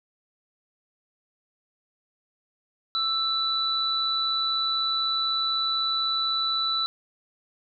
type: tone pair together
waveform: sine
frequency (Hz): 1324 / 3968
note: E6 / B7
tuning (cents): +7 / +7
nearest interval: octave + perfect fifth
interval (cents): 1900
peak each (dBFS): -29 / -24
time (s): 2.95-6.86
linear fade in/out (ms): 0
effects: none